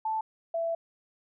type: tone pair in turn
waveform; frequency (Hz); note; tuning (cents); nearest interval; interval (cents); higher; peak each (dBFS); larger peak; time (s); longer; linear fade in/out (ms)
sine; 878 / 665.9; A5 / E5; -4 / +17; perfect fourth; 479; first; -27; neither; 0.05-0.21 / 0.54-0.75; second; 5
effects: none